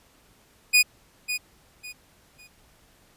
sawtooth tone with echo, 2475 Hz, D#7, 10 cents flat, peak -11 dBFS, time 0.73-0.83 s, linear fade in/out 20 ms, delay 550 ms, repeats 3, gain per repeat -11 dB, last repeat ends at 2.48 s, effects pink hiss -59 dBFS RMS until 3.16 s + resampled to 32000 Hz

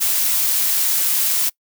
blue noise, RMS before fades -18 dBFS, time 0-1.5 s, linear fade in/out 20 ms, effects noise-tail reverb RT60 0.1 s tail -24 dB re dry

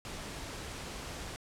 pink noise, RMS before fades -42 dBFS, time 0.05-1.36 s, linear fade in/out 0 ms, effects low-pass 9000 Hz 12 dB/octave

